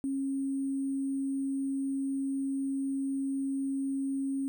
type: tone with sample-and-hold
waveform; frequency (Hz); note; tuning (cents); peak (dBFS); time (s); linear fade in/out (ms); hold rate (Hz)
sine; 272; C#4; -33; -29; 0.04-4.48; 0; 8820
effects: none